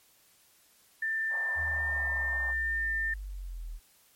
sine tone with pitch glide, 1784 to 1800.6 Hz, A6 to A6, +23 to +39 cents, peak -28 dBFS, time 1.02-3.14 s, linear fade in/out 5 ms, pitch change +16 cents, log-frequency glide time 1.71-1.82 s
white band-pass noise, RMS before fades -46 dBFS, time 1.29-2.55 s, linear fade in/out 50 ms, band 570 to 1100 Hz, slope 48 dB/octave
sine linear sweep, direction down, 80 to 38.34 Hz, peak -36 dBFS, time 1.55-3.8 s, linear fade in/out 50 ms
effects white hiss -63 dBFS RMS until 4.15 s + MP3 64 kbps

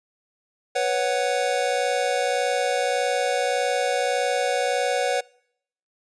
square chord, B suspended second, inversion none, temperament just, 493.9 / 555.6 / 740.8 Hz, B4 / C#5 / F#5, 0 / +4 / +2 cents, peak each -26 dBFS, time 0.75-5.21 s, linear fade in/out 10 ms, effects noise-tail reverb RT60 0.7 s tail -25 dB re dry + resampled to 22050 Hz

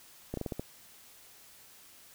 slowing click train, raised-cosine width 2 ms, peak -21 dBFS, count 6, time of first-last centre 0.34-0.595 s, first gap 33 ms, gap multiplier 1.22, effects white hiss -56 dBFS RMS until 2.14 s

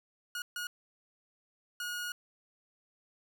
sawtooth tone bursts at uneven times, 1443 Hz, F#6, 44 cents flat, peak -32 dBFS, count 3, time 0.35-0.42 / 0.56-0.67 / 1.8-2.12 s, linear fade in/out 2 ms, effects none

